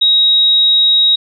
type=tone; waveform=sine; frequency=3800 Hz; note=A#7; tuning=33 cents sharp; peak=-7 dBFS; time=0.01-1.16 s; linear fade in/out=10 ms; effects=none